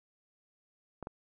clicks, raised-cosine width 1 ms, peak -27 / -26 dBFS, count 2, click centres 1.027 / 1.071 s, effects none

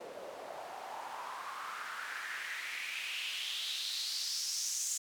white noise with band-pass filter sweep, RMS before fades -40 dBFS, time 0-4.98 s, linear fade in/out 10 ms, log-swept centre 500 to 7000 Hz, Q 4, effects none

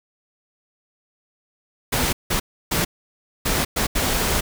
pink noise bursts at uneven times, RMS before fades -21 dBFS, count 6, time 1.92-2.13 / 2.3-2.4 / 2.71-2.85 / 3.45-3.65 / 3.76-3.87 / 3.95-4.41 s, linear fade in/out 10 ms, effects none

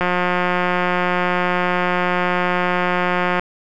click train, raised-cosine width 0.5 ms, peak -4 dBFS, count 607, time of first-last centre 0.01-3.395 s, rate 179 Hz, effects none

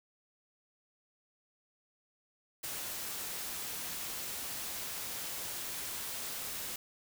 white noise with ADSR envelope, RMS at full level -38 dBFS, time 2.63-6.76 s, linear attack 12 ms, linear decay 21 ms, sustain -2 dB, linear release 3 ms, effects none

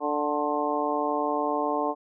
harmonic tone with a mistuned harmonic, 147.4 Hz, D3, 7 cents sharp, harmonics 2 / 3 / 4 / 5 / 6 / 7, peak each -31 / -31 / -31 / -31 / -31 / -31 dBFS, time 0-1.95 s, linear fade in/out 50 ms, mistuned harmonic 7, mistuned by +43 cents, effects none

